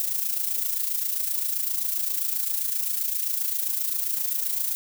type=noise with amplitude modulation; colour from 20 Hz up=violet; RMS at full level=-24 dBFS; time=0-4.75 s; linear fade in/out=0 ms; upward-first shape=sine; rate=27.6 Hz; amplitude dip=60%; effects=none